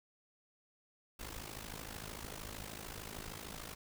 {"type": "noise with amplitude modulation", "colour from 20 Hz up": "pink", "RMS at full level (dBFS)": -43, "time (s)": [1.19, 3.75], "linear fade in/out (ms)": 10, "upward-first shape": "sine", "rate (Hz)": 53.2, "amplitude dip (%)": 80, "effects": []}